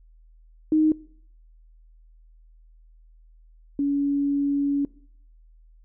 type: tone pair in turn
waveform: sine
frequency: 311.1 / 282.8 Hz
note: D#4 / C#4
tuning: 0 / +35 cents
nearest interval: major second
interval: 165 cents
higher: first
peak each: -16 / -20 dBFS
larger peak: first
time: 0.72-0.92 / 3.79-4.85 s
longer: second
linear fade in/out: 2 ms
effects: noise-tail reverb RT60 0.6 s tail -22 dB re dry + added 40 Hz sine -50 dBFS peak until 5.84 s